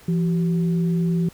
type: tone pair together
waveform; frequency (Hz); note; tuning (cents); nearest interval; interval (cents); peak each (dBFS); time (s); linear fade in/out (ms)
sine; 170 / 381.6; F3 / G4; -46 / -47; octave + major second; 1399; -18 / -30; 0.08-1.29; 5
effects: pink hiss -49 dBFS RMS until 1.33 s